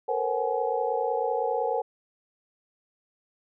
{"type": "tone cluster", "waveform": "sine", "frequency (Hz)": [449.3, 479.2, 535, 757, 843], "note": ["A4", "A#4", "C5", "F#5", "G#5"], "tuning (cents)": [36, 48, 38, 39, 26], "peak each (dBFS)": [-33, -29, -31, -32, -30], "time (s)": [0.08, 1.82], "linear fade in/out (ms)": 10, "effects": []}